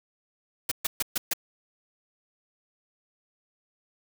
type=noise bursts; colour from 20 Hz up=white; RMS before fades=-26 dBFS; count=5; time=0.69-1.335 s; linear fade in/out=5 ms; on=25 ms; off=130 ms; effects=none